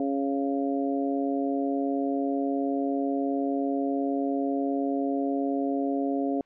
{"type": "harmonic tone", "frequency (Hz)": 138.59, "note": "C#3", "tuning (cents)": 0, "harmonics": [2, 3, 4, 5], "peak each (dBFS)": [-26, -33, -34, -33], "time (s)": [0, 6.41], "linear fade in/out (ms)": 2, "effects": ["white hiss -64 dBFS RMS until 6.45 s", "low-pass 2000 Hz 12 dB/octave"]}